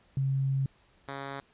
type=tone pair in turn; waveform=sine / 5% pulse; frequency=135.3 / 138.22 Hz; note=C#3 / C#3; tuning=-42 / -5 cents; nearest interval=unison; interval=37 cents; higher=second; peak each=-25 / -25 dBFS; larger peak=neither; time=0.17-0.66 / 1.08-1.4 s; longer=first; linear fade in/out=2 ms; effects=pink hiss -64 dBFS RMS until 1.53 s + resampled to 8000 Hz